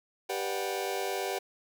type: chord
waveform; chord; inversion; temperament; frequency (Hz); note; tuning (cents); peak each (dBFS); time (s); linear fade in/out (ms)
sawtooth; G major seventh; none; just; 392 / 490 / 588 / 735; G4 / B4 / D5 / F#5; 0 / -14 / +2 / -12; -30 / -33 / -35 / -32; 0.29-1.39; 10
effects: none